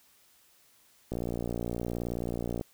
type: click train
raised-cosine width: 2 ms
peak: -20 dBFS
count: 89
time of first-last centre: 1.12-2.612 s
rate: 59 Hz
effects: white hiss -63 dBFS RMS until 2.73 s